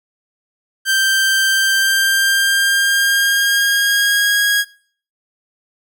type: tone with pitch glide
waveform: sawtooth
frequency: 1568 to 1644.1 Hz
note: G6 to G#6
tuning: 0 to -18 cents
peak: -9 dBFS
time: 0.85-4.65 s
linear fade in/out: 50 ms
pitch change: +82 cents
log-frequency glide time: 1.49-4.44 s
effects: noise-tail reverb RT60 0.5 s tail -21 dB re dry